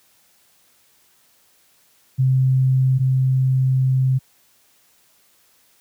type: tone pair in turn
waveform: sine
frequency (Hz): 130.81 / 130.81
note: C3 / C3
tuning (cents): 0 / 0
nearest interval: unison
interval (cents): 0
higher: neither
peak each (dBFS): -13 / -14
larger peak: first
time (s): 2.18-2.99 / 2.99-4.19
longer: second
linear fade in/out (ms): 20
effects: white hiss -58 dBFS RMS until 5.8 s + high-pass 60 Hz 12 dB/octave